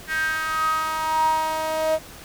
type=tone with high-pass filter sweep; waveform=sawtooth; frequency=315.6 Hz; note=D#4; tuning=25 cents sharp; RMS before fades=-23 dBFS; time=0.07-1.99 s; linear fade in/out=50 ms; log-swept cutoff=1700 to 650 Hz; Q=9.7; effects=pink hiss -42 dBFS RMS until 2.24 s